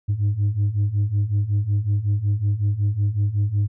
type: beating tone pair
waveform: sine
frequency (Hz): 99.4 / 104.8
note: G2 / G#2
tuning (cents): +25 / +16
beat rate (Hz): 5.4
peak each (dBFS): -21 / -18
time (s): 0.08-3.68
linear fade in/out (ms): 20
effects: tanh soft clip ceiling -15 dBFS